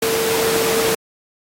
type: tone in noise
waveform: sine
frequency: 450.6 Hz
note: A4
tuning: 41 cents sharp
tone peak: -18 dBFS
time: 0.02-0.95 s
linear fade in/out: 5 ms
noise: pink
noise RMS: -20 dBFS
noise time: 0.02-0.95 s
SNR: -1 dB
effects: high-pass 200 Hz 12 dB/octave + AAC 48 kbps